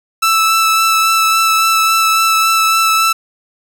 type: tone with vibrato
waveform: sawtooth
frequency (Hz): 1318.5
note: E6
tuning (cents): 0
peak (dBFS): -6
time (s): 0.22-3.13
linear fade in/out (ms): 10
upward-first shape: sine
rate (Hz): 3.6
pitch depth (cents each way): 11
effects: 8-bit